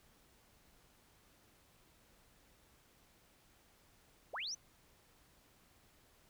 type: linear sweep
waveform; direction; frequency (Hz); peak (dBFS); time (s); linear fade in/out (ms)
sine; up; 329.6 to 6272; -39; 4.33-4.55; 10
effects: pink hiss -68 dBFS RMS until 6.29 s